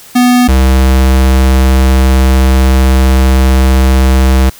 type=tone pair in turn; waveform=square; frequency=246.9 / 65.4 Hz; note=B3 / C2; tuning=0 / 0 cents; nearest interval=octave + major seventh; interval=2300 cents; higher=first; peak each=-5 dBFS; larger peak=neither; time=0.15-0.48 / 0.48-4.5 s; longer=second; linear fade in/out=10 ms; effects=white hiss -35 dBFS RMS until 4.59 s